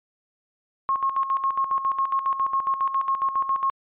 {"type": "tone with tremolo", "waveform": "sine", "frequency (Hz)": 1081, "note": "C#6", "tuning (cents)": -44, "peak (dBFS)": -19, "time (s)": [0.89, 3.7], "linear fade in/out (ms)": 0, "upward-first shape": "square", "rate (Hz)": 7.3, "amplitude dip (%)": 65, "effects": ["resampled to 8000 Hz"]}